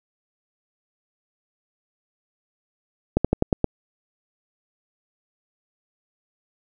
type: slowing click train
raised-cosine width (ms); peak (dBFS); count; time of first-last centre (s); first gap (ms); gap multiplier
2; -4; 6; 3.17-3.643; 76; 1.11
effects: none